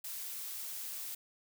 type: noise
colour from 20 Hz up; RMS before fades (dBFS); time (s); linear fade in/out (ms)
blue; -42; 0.04-1.15; 5
effects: none